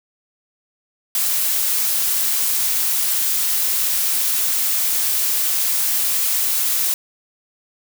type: noise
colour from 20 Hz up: blue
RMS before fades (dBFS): -19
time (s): 1.15-6.94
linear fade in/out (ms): 2
effects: none